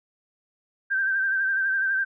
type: tone with vibrato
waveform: sine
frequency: 1568 Hz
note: G6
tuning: in tune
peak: -21 dBFS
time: 0.9-2.05 s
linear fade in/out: 20 ms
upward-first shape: sine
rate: 12 Hz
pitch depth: 42 cents each way
effects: none